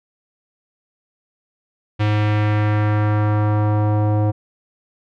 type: tone with low-pass filter sweep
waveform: square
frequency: 105.5 Hz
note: G#2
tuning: 28 cents sharp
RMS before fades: -17 dBFS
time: 1.99-4.32 s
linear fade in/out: 20 ms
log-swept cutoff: 3000 to 700 Hz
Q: 1.4
effects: none